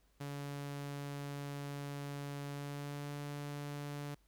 sawtooth tone with pitch glide, 142.4 to 144.64 Hz, C#3 to D3, +47 to -26 cents, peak -37 dBFS, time 0.2-4.15 s, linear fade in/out 10 ms, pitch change +27 cents, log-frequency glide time 2.47-3.15 s, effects added 50 Hz sine -70 dBFS peak until 4.27 s + pink hiss -75 dBFS RMS until 4.27 s

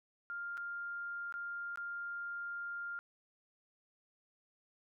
sine tone with dropouts, 1400 Hz, F6, 4 cents sharp, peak -39 dBFS, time 0.3-2.99 s, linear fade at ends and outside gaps 0 ms, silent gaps 0.572-0.577 / 1.324-1.34 / 1.758-1.774 s, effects none

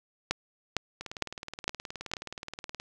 two click trains, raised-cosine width 0.2 ms, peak -9 / -21 dBFS, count 5 / 35, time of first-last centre 0.31-2.136 / 1.01-2.799 s, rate 2.19 / 19 Hz, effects none

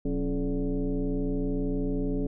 sine tone with frequency modulation, 123 Hz, B2, 7 cents flat, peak -25 dBFS, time 0.05-2.27 s, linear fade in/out 5 ms, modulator 153 Hz, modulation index 2, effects none

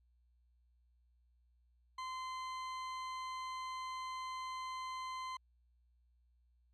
40% pulse tone, 1034 Hz, C6, 21 cents flat, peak -40 dBFS, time 1.98-5.37 s, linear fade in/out 5 ms, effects added 60 Hz sine -69 dBFS peak until 6.73 s + low-pass 5000 Hz 12 dB/octave

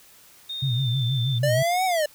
sine tone with pitch glide, 3682 to 3561 Hz, A#7 to A7, -22 to +20 cents, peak -29 dBFS, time 0.49-1.39 s, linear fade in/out 10 ms, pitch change -58 cents, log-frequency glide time 0.64-0.97 s
sine tone with vibrato, 125.8 Hz, B2, 32 cents sharp, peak -21 dBFS, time 0.62-1.63 s, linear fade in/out 10 ms, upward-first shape sine, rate 6.3 Hz, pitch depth 150 cents each way
square linear two-way sweep, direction up then down, 580 to 762 to 580 Hz, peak -21 dBFS, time 1.43-2.06 s, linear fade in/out 5 ms, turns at 1.85 s
effects white hiss -52 dBFS RMS until 2.14 s

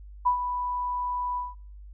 sine tone with ADSR envelope, 987.8 Hz, B5, in tune, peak -18 dBFS, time 0.25-1.55 s, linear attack 17 ms, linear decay 100 ms, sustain -9 dB, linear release 180 ms, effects noise-tail reverb RT60 0.4 s tail -22 dB re dry + added 50 Hz sine -42 dBFS peak until 1.93 s

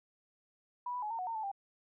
sine tone with pitch steps, 980 / 989 / 846 / 912 / 736 / 913 / 873 / 792 Hz, B5 / B5 / G#5 / A#5 / F#5 / A#5 / A5 / G5, -14 / +2 / +32 / -38 / -9 / -36 / -14 / +18 cents, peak -35 dBFS, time 0.86-1.516 s, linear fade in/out 5 ms, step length 82 ms, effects none

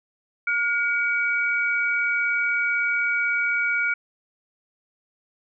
sine tone pair together, 1429.4 / 2269 Hz, F6 / C#7, +40 / +40 cents, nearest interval minor sixth, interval 800 cents, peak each -23 dBFS, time 0.47-3.94 s, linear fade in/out 5 ms, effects none

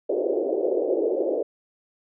pink band-pass noise, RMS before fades -24 dBFS, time 0.09-1.43 s, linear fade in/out 10 ms, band 340 to 580 Hz, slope 48 dB/octave, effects none

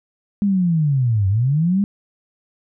sine linear two-way sweep, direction down then up, 207 to 93 to 207 Hz, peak -14 dBFS, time 0.42-1.84 s, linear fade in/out 0 ms, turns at 1.28 s, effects none

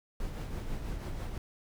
brown noise with tremolo, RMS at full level -35 dBFS, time 0.2-1.38 s, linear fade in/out 2 ms, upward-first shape sine, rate 6.1 Hz, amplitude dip 40%, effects none

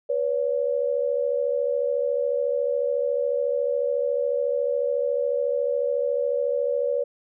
sine tone pair together, 490 / 564 Hz, B4 / C#5, -14 / +30 cents, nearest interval major second, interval 244 cents, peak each -24 dBFS, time 0.09-7.04 s, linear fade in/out 10 ms, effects none

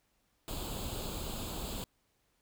pink noise with comb filter, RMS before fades -39 dBFS, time 0.48-1.84 s, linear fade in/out 0 ms, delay 0.26 ms, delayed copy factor +0.75, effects pink hiss -75 dBFS RMS until 2.41 s

